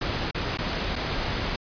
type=noise with dropouts; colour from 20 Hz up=pink; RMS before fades=-28 dBFS; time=0.01-1.56 s; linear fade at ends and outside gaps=5 ms; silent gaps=0.311-0.346 / 0.574-0.585 / 0.957-0.961 s; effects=resampled to 11025 Hz